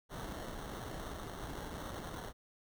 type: noise with sample-and-hold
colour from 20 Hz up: pink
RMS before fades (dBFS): -44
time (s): 0.09-2.33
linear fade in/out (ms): 50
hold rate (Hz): 2450
effects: none